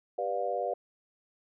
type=chord; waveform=sine; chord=G dominant seventh; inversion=none; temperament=just; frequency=392 / 490 / 588 / 705.6 Hz; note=G4 / B4 / D5 / F5; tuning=0 / -14 / +2 / +18 cents; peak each=-38 / -34 / -34 / -33 dBFS; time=0.18-0.74 s; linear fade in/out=5 ms; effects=none